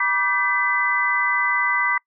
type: tone cluster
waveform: sine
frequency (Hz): 968 / 1168 / 1549 / 2004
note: B5 / D6 / G6 / B6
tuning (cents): -35 / -10 / -21 / +25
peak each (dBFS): -26 / -24 / -27 / -20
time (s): 0-1.98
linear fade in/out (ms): 5
effects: noise-tail reverb RT60 0.1 s tail -26 dB re dry